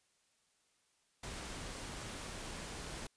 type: noise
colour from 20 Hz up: pink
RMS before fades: -45 dBFS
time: 1.23-3.07 s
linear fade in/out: 5 ms
effects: white hiss -75 dBFS RMS until 3.16 s + resampled to 22050 Hz